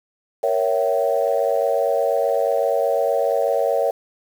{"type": "chord", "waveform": "sine", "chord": "A# diminished seventh", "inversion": "none", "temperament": "equal with one note detuned", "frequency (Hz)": [466.2, 554.4, 659.3, 765.2], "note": ["A#4", "C#5", "E5", "G5"], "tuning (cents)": [0, 0, 0, -42], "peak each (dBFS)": [-22, -20, -22, -25], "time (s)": [0.43, 3.91], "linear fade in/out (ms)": 5, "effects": ["tanh soft clip ceiling -6 dBFS", "7-bit"]}